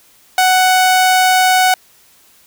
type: tone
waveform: sawtooth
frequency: 743 Hz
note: F#5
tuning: 7 cents sharp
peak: -5 dBFS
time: 0.38-1.74 s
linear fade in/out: 2 ms
effects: white hiss -49 dBFS RMS until 2.46 s